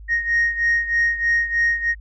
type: beating tone pair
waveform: sine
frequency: 1864.7 / 1867.9 Hz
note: A#6 / A#6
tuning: 0 / +3 cents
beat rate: 3.2 Hz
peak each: -17 / -21 dBFS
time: 0.08-1.95 s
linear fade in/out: 50 ms
effects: tanh soft clip ceiling -12 dBFS + added 52 Hz sine -36 dBFS peak until 2 s